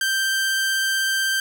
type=tone with vibrato; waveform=sawtooth; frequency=1568 Hz; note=G6; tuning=in tune; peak=-16 dBFS; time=0.01-1.4 s; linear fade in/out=2 ms; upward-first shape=triangle; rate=16 Hz; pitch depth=8 cents each way; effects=none